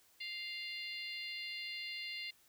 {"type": "harmonic tone with a mistuned harmonic", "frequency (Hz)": 698.5, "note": "F5", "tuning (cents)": 0, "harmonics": [3, 4, 5, 6, 7], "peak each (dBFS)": [-45, -46, -52, -47, -53], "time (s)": [0.2, 2.31], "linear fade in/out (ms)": 10, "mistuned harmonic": 7, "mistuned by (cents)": -48, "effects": ["white hiss -68 dBFS RMS until 2.48 s"]}